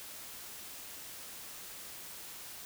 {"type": "silence", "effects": ["white hiss -47 dBFS RMS until 2.65 s"]}